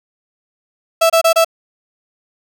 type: tone bursts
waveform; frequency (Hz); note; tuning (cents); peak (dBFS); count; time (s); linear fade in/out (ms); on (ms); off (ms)
35% pulse; 659; E5; -1; -7; 4; 1.01-1.447; 10; 89; 27
effects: none